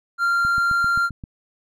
triangle tone, 1387 Hz, F6, 12 cents flat, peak -15 dBFS, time 0.18-1.1 s, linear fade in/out 50 ms
click train, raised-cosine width 5 ms, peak -21 dBFS, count 7, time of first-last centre 0.45-1.238 s, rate 7.61 Hz
effects none

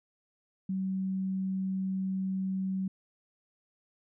sine tone, 190 Hz, F#3, 46 cents sharp, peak -29 dBFS, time 0.69-2.88 s, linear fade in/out 5 ms, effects none

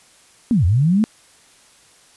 sine linear two-way sweep, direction down then up, 257.4 to 79.3 to 226.9 Hz, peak -12 dBFS, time 0.51-1.04 s, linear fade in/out 0 ms, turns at 0.65 s, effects white hiss -51 dBFS RMS until 2.16 s + resampled to 24000 Hz

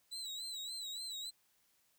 35% pulse tone with vibrato, 3951 Hz, B7, in tune, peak -40 dBFS, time 0.11-1.31 s, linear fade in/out 20 ms, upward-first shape sine, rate 3.5 Hz, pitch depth 81 cents each way, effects white hiss -74 dBFS RMS until 1.98 s

